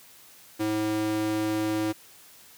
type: tone with high-pass filter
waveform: square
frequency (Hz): 107.5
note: A2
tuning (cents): -40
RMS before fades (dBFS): -27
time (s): 0.59-1.93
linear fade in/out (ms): 20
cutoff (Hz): 250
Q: 6.7
effects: white hiss -52 dBFS RMS until 2.57 s + high-pass 60 Hz 12 dB/octave